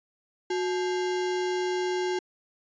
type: tone with sample-and-hold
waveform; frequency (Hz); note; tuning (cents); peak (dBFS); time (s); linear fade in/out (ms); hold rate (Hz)
sine; 364.7; F#4; -25; -25; 0.5-2.19; 5; 1225
effects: resampled to 16000 Hz